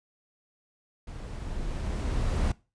brown noise with level ramp, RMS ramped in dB -39 to -25 dBFS, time 1.07-2.52 s, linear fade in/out 5 ms, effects noise-tail reverb RT60 0.3 s tail -21 dB re dry + resampled to 22050 Hz

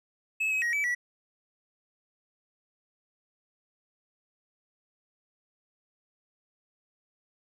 triangle tone with pitch steps, 2591 / 2548 / 1891 / 2299 / 1944 Hz, E7 / D#7 / A#6 / D7 / B6, -30 / +41 / +24 / -37 / -28 cents, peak -24 dBFS, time 0.4-0.95 s, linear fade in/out 10 ms, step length 110 ms, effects none

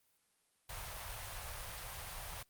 pink band-stop noise, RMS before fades -45 dBFS, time 0.69-2.43 s, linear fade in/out 5 ms, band 120 to 590 Hz, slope 24 dB/octave, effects white hiss -75 dBFS RMS until 2.49 s + Opus 32 kbps

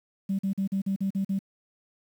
sine tone bursts, 194.6 Hz, G3, 12 cents flat, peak -23 dBFS, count 8, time 0.29-1.391 s, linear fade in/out 10 ms, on 100 ms, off 43 ms, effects tanh soft clip ceiling -20 dBFS + 9-bit

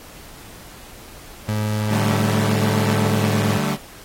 30% pulse tone with pitch glide, 106.6 to 105.5 Hz, G#2 to G#2, +46 to +28 cents, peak -17 dBFS, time 1.48-3.58 s, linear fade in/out 10 ms, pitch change -18 cents, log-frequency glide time 2.29-3.25 s
sawtooth chord, D suspended fourth, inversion none, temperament equal with one note detuned, 146.83 / 191.96 / 220 Hz, D3 / G3 / A3, 0 / -36 / 0 cents, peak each -20 dBFS, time 1.89-3.78 s, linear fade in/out 50 ms
effects pink hiss -42 dBFS RMS until 4.04 s + AAC 48 kbps

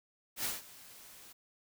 white noise with ADSR envelope, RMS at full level -34 dBFS, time 0.36-1.33 s, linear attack 83 ms, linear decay 170 ms, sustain -20 dB, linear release 11 ms, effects none

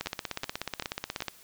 two click trains, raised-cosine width 0.2 ms, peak -14 / -16 dBFS, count 22 / 4, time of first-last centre 0.01-1.283 / 0.06-1.205 s, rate 16.5 / 2.62 Hz, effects white hiss -55 dBFS RMS until 1.43 s

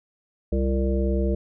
harmonic tone with a mistuned harmonic, 65.41 Hz, C2, in tune, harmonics 1 / 3 / 5 / 7 / 9, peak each -22 / -27 / -29 / -30 / -32 dBFS, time 0.52-1.35 s, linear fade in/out 5 ms, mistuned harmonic 5, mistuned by +74 cents, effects none

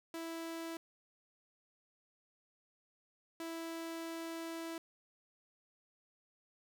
sawtooth tone bursts at uneven times, 329.7 Hz, E4, in tune, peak -37 dBFS, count 2, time 0.14-0.77 / 3.4-4.78 s, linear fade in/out 2 ms, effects none

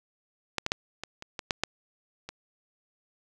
clicks, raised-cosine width 0.2 ms, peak -10 / -11 / -8 / -18 / -23 / -17 / -8 / -8 / -21 dBFS, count 9, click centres 0.583 / 0.664 / 0.719 / 1.036 / 1.224 / 1.392 / 1.508 / 1.636 / 2.29 s, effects none

